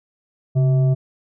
sine tone with frequency modulation, 135.1 Hz, C#3, 44 cents flat, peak -13 dBFS, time 0.55-0.95 s, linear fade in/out 20 ms, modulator 513 Hz, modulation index 0.29, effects none

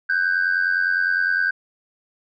sine tone pair together, 1510.2 / 1600 Hz, F#6 / G6, +35 / +35 cents, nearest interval minor second, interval 100 cents, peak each -19 dBFS, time 0.09-1.51 s, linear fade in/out 10 ms, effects tanh soft clip ceiling -13 dBFS

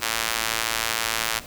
sawtooth tone with high-pass filter, 112.9 Hz, A2, 45 cents sharp, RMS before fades -26 dBFS, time 0.01-1.4 s, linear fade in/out 20 ms, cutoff 1400 Hz, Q 0.58, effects pink hiss -41 dBFS RMS until 1.46 s

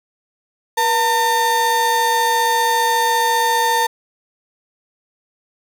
35% pulse tone pair together, 480 / 905.3 Hz, B4 / A5, -49 / +49 cents, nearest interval major seventh, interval 1098 cents, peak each -21 / -13 dBFS, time 0.77-3.87 s, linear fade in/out 10 ms, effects none

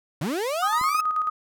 35% pulse linear sweep, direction up, 127.9 to 1300 Hz, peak -23 dBFS, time 0.21-1.01 s, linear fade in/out 5 ms
sine tone with tremolo, 1248 Hz, D#6, 5 cents sharp, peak -20 dBFS, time 0.62-1.3 s, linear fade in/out 10 ms, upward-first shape square, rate 9.2 Hz, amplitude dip 45%
click, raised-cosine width 3 ms, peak -27 dBFS, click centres 0.813 s
effects none

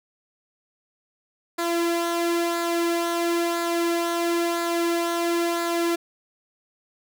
sawtooth tone with flanger, 340.4 Hz, F4, 44 cents flat, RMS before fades -24 dBFS, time 1.58-5.96 s, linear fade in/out 10 ms, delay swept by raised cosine 0.34 to 2.54 ms, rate 0.99 Hz, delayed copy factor -0.5, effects none

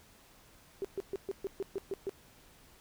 sine tone bursts, 391.1 Hz, G4, 4 cents flat, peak -32 dBFS, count 9, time 0.82-2.094 s, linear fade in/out 0 ms, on 26 ms, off 130 ms, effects pink hiss -60 dBFS RMS until 2.8 s

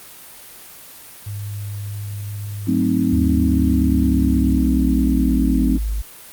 sine tone with pitch glide, 102.4 to 100.82 Hz, G#2 to G2, -24 to +49 cents, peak -25 dBFS, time 1.26-4.57 s, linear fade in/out 10 ms, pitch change -27 cents, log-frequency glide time 3.64-3.71 s
sine chord, F# diminished seventh, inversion none, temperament equal with one note detuned, 185 / 221.7 / 261.6 / 311.1 Hz, F#3 / A3 / C4 / Eb4, 0 / +13 / 0 / 0 cents, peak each -22 / -22 / -18 / -23 dBFS, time 2.67-5.78 s, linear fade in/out 10 ms
sine linear sweep, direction down, 78.9 to 51.5 Hz, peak -18 dBFS, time 3.12-6.02 s, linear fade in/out 10 ms
effects white hiss -40 dBFS RMS until 6.32 s + Opus 32 kbps

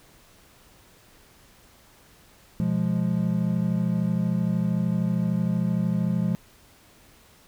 triangle chord, F diminished, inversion second, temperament equal with one note detuned, 123.83 / 174.61 / 207.7 Hz, Cb3 / F3 / Ab3, +5 / 0 / 0 cents, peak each -27 / -22 / -25 dBFS, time 2.6-6.35 s, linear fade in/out 0 ms, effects pink hiss -55 dBFS RMS until 7.47 s

